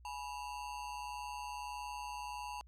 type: ring-modulated tone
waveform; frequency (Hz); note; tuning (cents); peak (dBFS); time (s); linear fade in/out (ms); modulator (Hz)
square; 910; A#5; -42; -39; 0.05-2.61; 0; 70.8
effects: added 60 Hz sine -56 dBFS peak until 2.67 s + low-pass 10000 Hz 12 dB/octave